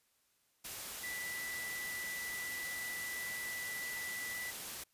sine tone in noise, 1975.5 Hz, B6, in tune, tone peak -40 dBFS, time 1.03-4.51 s, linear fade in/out 10 ms, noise white, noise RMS -44 dBFS, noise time 0.64-4.84 s, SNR +1 dB, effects white hiss -75 dBFS RMS until 4.93 s + resampled to 32000 Hz

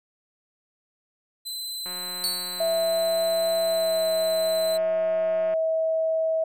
sawtooth tone, 4042 Hz, B7, 39 cents sharp, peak -28 dBFS, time 1.45-4.78 s, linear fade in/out 20 ms
click train, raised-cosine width 0.5 ms, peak -26 dBFS, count 663, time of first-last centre 1.86-5.538 s, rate 180 Hz
sawtooth tone with exponential decay, 4435 Hz, C#8, in tune, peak -19 dBFS, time 2.24-2.8 s, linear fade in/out 0 ms, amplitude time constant 120 ms
sine tone with pitch glide, 659.3 to 644.2 Hz, E5 to E5, 0 to -40 cents, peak -21 dBFS, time 2.6-6.44 s, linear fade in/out 5 ms, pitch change -40 cents, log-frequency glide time 3.63-4.05 s
effects none

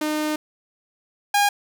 sawtooth tone pair in turn, 305.1 / 814.5 Hz, D#4 / G#5, -34 / -34 cents, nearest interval octave + perfect fourth, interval 1700 cents, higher second, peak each -18 / -12 dBFS, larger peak second, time 0.01-0.36 / 1.34-1.49 s, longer first, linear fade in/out 5 ms, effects none

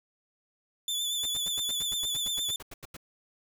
sawtooth tone with vibrato, 3494 Hz, A7, 13 cents flat, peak -26 dBFS, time 0.88-2.56 s, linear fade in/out 2 ms, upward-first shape triangle, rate 8.6 Hz, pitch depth 51 cents each way
pink noise bursts, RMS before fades -43 dBFS, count 16, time 1.23-2.968 s, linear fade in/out 5 ms, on 28 ms, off 86 ms
effects none

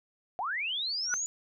sine linear sweep, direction up, 675 to 6960 Hz, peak -30 dBFS, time 0.39-1.26 s, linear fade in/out 0 ms
sine tone with exponential growth, 1455 Hz, F#6, 29 cents flat, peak -23 dBFS, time 1.05-1.14 s, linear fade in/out 0 ms, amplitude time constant 18 ms
effects none

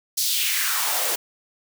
white noise with high-pass filter sweep, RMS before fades -23 dBFS, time 0.17-1.16 s, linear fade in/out 10 ms, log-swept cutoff 5200 to 410 Hz, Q 2.4, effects none

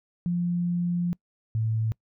sine tone pair in turn, 174.61 / 111.08 Hz, F3 / A2, 0 / +17 cents, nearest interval minor sixth, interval 783 cents, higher first, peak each -23 dBFS, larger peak neither, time 0.26-1.13 / 1.55-1.92 s, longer first, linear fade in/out 0 ms, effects noise-tail reverb RT60 0.1 s tail -25 dB re dry

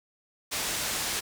white low-pass noise, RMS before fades -31 dBFS, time 0.51-1.21 s, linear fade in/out 20 ms, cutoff 9100 Hz, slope 12 dB/octave, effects none

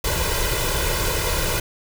pink noise with comb filter, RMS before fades -22 dBFS, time 0.04-1.6 s, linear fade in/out 5 ms, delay 2 ms, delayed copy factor +0.75, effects none

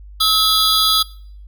square tone cluster, 1287 / 3297 / 3506 / 3974 / 4818 Hz, E6 / G#7 / A7 / B7 / D8, -42 / -13 / -7 / +10 / +43 cents, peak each -20 dBFS, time 0.2-1.03 s, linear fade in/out 10 ms, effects noise-tail reverb RT60 0.6 s tail -22 dB re dry + added 50 Hz sine -35 dBFS peak until 1.47 s

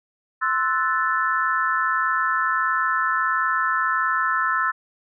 sine chord, F# half-diminished seventh, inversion second, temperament equal with one note detuned, 1046.5 / 1318.5 / 1480 / 1754.9 Hz, C6 / E6 / F#6 / A6, 0 / 0 / 0 / -5 cents, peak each -26 / -22 / -27 / -25 dBFS, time 0.41-4.72 s, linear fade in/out 20 ms, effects none

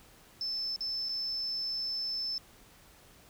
sine tone with dropouts, 5274 Hz, E8, in tune, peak -31 dBFS, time 0.41-2.38 s, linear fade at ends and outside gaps 1 ms, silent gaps 0.761-0.807 / 1.087-1.092 s, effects tanh soft clip ceiling -27 dBFS + pink hiss -58 dBFS RMS until 3.29 s

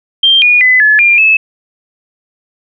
sine tone with pitch steps, 3171 / 2447 / 2013 / 1715 / 2398 / 2603 Hz, G7 / D#7 / B6 / A6 / D7 / E7, +19 / -29 / +33 / -45 / +36 / -22 cents, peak -4 dBFS, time 0.23-1.37 s, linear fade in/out 5 ms, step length 190 ms, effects none

